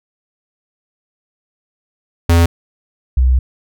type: tone pair in turn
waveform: square / sine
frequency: 84.6 / 63.5 Hz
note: E2 / B1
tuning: +45 / +49 cents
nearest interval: perfect fourth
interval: 496 cents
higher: first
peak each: -8 dBFS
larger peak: neither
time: 2.29-2.46 / 3.17-3.39 s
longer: second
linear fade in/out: 5 ms
effects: none